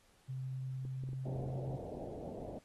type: tone with pitch glide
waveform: sine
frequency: 130.81 to 131.95 Hz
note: C3 to C3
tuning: 0 to +15 cents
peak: -38 dBFS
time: 0.28-1.78 s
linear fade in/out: 20 ms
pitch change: +15 cents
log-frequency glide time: 0.89-1.34 s
type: clicks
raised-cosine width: 3 ms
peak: -37 dBFS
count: 11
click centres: 0.852 / 1.037 / 1.09 / 1.132 / 1.283 / 1.355 / 1.395 / 1.462 / 1.5 / 1.611 / 1.701 s
type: low-pass noise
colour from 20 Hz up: white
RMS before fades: -45 dBFS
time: 1.25-2.59 s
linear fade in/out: 10 ms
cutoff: 700 Hz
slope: 48 dB/octave
effects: pink hiss -69 dBFS RMS until 2.64 s + AAC 32 kbps